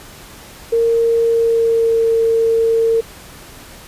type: tone with pitch glide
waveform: sine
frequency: 461.3 to 454.9 Hz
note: A#4 to A#4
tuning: -18 to -42 cents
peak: -11 dBFS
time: 0.72-3.01 s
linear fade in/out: 10 ms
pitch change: -24 cents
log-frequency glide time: 1.24-2.08 s
effects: pink hiss -38 dBFS RMS until 3.87 s + resampled to 32000 Hz